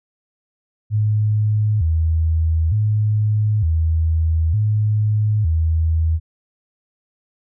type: tone with vibrato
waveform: sine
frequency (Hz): 92.7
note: F#2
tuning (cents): +4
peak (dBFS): -14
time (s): 0.9-6.2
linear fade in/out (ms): 50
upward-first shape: square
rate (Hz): 0.55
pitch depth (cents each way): 240
effects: none